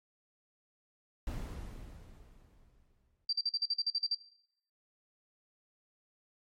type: noise with exponential decay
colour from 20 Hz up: brown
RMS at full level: -36 dBFS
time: 1.27-3.25 s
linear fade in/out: 1 ms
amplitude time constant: 430 ms
type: tone bursts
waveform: sine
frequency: 4697 Hz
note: D8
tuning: 1 cent flat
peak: -28 dBFS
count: 11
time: 3.29-4.149 s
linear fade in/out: 5 ms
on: 39 ms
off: 43 ms
effects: noise-tail reverb RT60 0.7 s tail -18 dB re dry + MP3 64 kbps

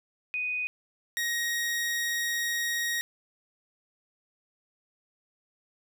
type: tone pair in turn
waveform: sine / sawtooth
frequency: 2489 / 1881.4 Hz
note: D#7 / A#6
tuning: 0 / +15 cents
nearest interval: perfect fourth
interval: 485 cents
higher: first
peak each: -28 / -24 dBFS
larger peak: second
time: 0.34-0.67 / 1.17-3.01 s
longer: second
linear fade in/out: 0 ms
effects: none

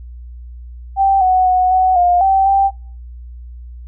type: tone with pitch steps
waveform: sine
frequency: 781 / 742 / 736 / 746 / 709 / 774 / 785 Hz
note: G5 / F#5 / F#5 / F#5 / F5 / G5 / G5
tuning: -7 / +5 / -9 / +14 / +26 / -22 / +2 cents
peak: -9 dBFS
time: 0.96-2.71 s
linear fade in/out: 50 ms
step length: 250 ms
effects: noise-tail reverb RT60 0.4 s tail -21 dB re dry + added 60 Hz sine -30 dBFS peak until 3.87 s

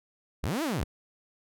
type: linear two-way sweep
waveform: sawtooth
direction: up then down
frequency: 38.89 to 341.6 to 38.89 Hz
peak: -24 dBFS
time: 0.43-0.84 s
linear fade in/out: 10 ms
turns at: 0.63 s
effects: none

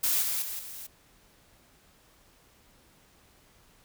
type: noise with level steps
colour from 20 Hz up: blue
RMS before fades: -26 / -30 / -36 / -42 dBFS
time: 0.03-0.87 s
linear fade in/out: 10 ms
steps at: 0.22 / 0.42 / 0.59 s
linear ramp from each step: 2 ms
effects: pink hiss -61 dBFS RMS until 3.84 s

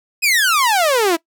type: exponential sweep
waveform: sawtooth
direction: down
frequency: 2587 to 316.3 Hz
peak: -9 dBFS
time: 0.22-1.17 s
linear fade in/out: 20 ms
effects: noise-tail reverb RT60 0.1 s tail -22 dB re dry

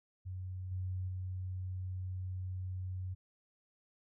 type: tone with level steps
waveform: sine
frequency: 92.5 Hz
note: F#2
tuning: in tune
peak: -39 / -35 / -37 dBFS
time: 0.25-3.15 s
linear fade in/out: 20 ms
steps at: 0.71 / 1.08 s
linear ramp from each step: 10 ms
effects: none

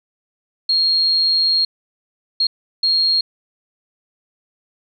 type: tone bursts at uneven times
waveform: sine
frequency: 4255 Hz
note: C8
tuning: 28 cents sharp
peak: -13 dBFS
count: 3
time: 0.69-1.65 / 2.4-2.47 / 2.83-3.21 s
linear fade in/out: 5 ms
effects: none

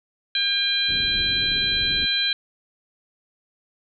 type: harmonic tone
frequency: 802 Hz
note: G5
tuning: 39 cents sharp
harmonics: 2 / 3 / 4 / 5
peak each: -28 / -29 / -25 / -22 dBFS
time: 0.35-2.33 s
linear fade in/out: 2 ms
type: low-pass noise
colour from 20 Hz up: pink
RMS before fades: -35 dBFS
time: 0.88-2.06 s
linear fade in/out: 10 ms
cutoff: 420 Hz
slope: 24 dB/octave
effects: none

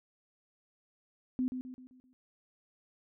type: tone with echo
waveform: sine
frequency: 254.6 Hz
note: C4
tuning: 47 cents flat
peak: -28 dBFS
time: 1.39-1.48 s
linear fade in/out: 0 ms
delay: 130 ms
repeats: 5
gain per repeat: -7 dB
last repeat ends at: 2.13 s
effects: none

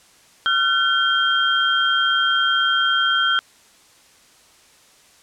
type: tone cluster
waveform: sine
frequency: 1375 / 1515 / 3199 Hz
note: F6 / F#6 / G7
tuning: -27 / +40 / +34 cents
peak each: -20 dBFS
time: 0.46-3.39 s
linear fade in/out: 0 ms
effects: white hiss -52 dBFS RMS until 5.22 s + low-pass 9000 Hz 12 dB/octave

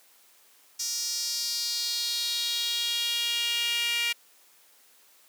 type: tone with high-pass filter sweep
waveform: sawtooth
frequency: 471.4 Hz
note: A#4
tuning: 19 cents sharp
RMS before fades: -29 dBFS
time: 0.79-4.13 s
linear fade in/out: 10 ms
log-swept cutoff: 5700 to 2500 Hz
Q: 4
effects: white hiss -59 dBFS RMS until 5.28 s + high-pass 300 Hz 12 dB/octave

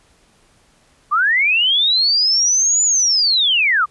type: linear two-way sweep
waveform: sine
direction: up then down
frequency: 1135 to 7040 to 1135 Hz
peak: -12 dBFS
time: 1.11-3.86 s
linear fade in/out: 20 ms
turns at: 2.83 s
effects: pink hiss -55 dBFS RMS until 3.9 s + resampled to 24000 Hz

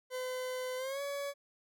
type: tone with pitch glide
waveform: 40% pulse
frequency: 509 to 564.8 Hz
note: C5 to C#5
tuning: -48 to +32 cents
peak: -35 dBFS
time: 0.1-1.34 s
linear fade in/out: 50 ms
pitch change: +180 cents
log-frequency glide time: 0.77-1.01 s
effects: none

